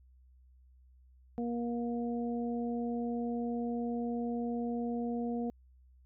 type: harmonic tone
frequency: 237 Hz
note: A#3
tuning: 29 cents sharp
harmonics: 1 / 2 / 3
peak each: -33 / -39 / -43 dBFS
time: 1.38-5.5 s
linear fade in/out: 0 ms
effects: added 63 Hz sine -58 dBFS peak until 6.05 s